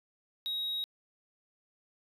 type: tone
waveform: sine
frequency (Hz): 3800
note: A#7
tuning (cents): +33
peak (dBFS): -29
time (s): 0.46-0.84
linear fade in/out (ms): 0
effects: tanh soft clip ceiling -31 dBFS